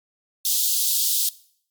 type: high-pass noise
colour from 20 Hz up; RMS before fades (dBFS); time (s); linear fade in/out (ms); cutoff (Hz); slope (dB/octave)
white; -21; 0.45-1.29; 2; 3300; 48
effects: noise-tail reverb RT60 0.6 s tail -20 dB re dry + MP3 96 kbps